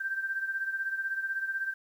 sine beating tone pair, 1568 / 1584 Hz, G6 / G6, 0 / +18 cents, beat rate 16 Hz, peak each -31 / -37 dBFS, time 0-1.74 s, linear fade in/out 10 ms, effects 10-bit

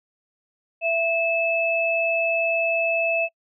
sine tone pair together, 665 / 2611 Hz, E5 / E7, +15 / -17 cents, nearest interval 2 octaves, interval 2368 cents, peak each -22 dBFS, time 0.81-3.29 s, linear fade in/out 50 ms, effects noise-tail reverb RT60 0.1 s tail -25 dB re dry

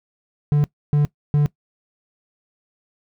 triangle tone bursts, 146.83 Hz, D3, in tune, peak -11 dBFS, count 3, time 0.52-1.46 s, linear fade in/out 0 ms, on 120 ms, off 290 ms, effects noise-tail reverb RT60 0.1 s tail -20 dB re dry

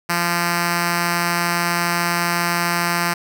5% pulse tone with notch filter, 172.6 Hz, F3, 20 cents flat, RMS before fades -20 dBFS, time 0.09-3.14 s, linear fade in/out 10 ms, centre 460 Hz, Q 1.1, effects none

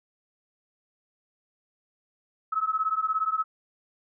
sine beating tone pair, 1283 / 1300 Hz, E6 / E6, -47 / -24 cents, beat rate 17 Hz, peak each -27 dBFS, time 2.52-3.44 s, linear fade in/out 10 ms, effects none

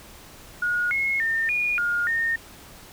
sine tone with pitch steps, 1443 / 2169 / 1812 / 2441 / 1421 / 1834 Hz, F#6 / C#7 / A#6 / D#7 / F6 / A#6, -44 / -38 / -50 / -34 / +30 / -29 cents, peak -21 dBFS, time 0.62-2.36 s, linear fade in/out 5 ms, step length 290 ms, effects pink hiss -46 dBFS RMS until 2.92 s

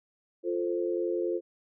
sine chord, F major, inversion none, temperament equal, 349.2 / 440 / 523.3 Hz, F4 / A4 / C5, 0 / 0 / 0 cents, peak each -29 / -33 / -34 dBFS, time 0.43-1.41 s, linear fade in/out 50 ms, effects none

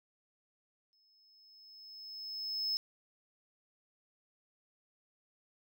triangle tone with exponential growth, 5200 Hz, E8, 24 cents flat, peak -29 dBFS, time 0.93-2.77 s, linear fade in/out 0 ms, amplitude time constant 400 ms, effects none

